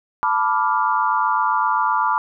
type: chord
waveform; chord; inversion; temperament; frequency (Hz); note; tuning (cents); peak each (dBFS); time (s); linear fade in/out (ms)
sine; B half-diminished seventh; third; equal; 880 / 987.8 / 1174.7 / 1396.9; A5 / B5 / D6 / F6; 0 / 0 / 0 / 0; -22 / -20 / -21 / -25; 0.23-2.18; 0
effects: none